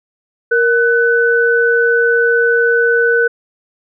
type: tone pair together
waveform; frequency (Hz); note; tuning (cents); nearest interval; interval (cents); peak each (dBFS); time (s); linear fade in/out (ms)
sine; 467.9 / 1498.8; A#4 / F#6; +6 / +22; octave + minor sixth; 2016; -12; 0.51-3.28; 10
effects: none